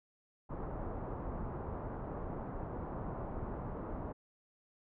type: low-pass noise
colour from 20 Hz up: pink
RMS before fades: -41 dBFS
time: 0.49-4.13 s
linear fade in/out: 20 ms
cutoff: 1100 Hz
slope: 24 dB/octave
effects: none